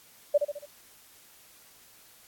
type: tone with echo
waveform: sine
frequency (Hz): 583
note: D5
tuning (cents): -13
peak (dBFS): -17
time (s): 0.34-0.38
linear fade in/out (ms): 10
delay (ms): 70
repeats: 4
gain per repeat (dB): -6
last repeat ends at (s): 0.66
effects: white hiss -56 dBFS RMS until 2.27 s + AAC 64 kbps